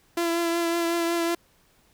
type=tone with vibrato; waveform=sawtooth; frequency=338.3 Hz; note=E4; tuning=45 cents sharp; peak=-19 dBFS; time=0.17-1.35 s; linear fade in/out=5 ms; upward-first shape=triangle; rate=5.4 Hz; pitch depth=24 cents each way; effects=pink hiss -62 dBFS RMS until 1.93 s